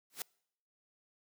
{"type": "noise with exponential growth", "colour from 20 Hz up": "white", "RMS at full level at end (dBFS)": -35, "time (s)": [0.1, 0.22], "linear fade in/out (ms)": 1, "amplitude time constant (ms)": 24, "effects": ["noise-tail reverb RT60 0.7 s tail -26 dB re dry", "high-pass 150 Hz 12 dB/octave"]}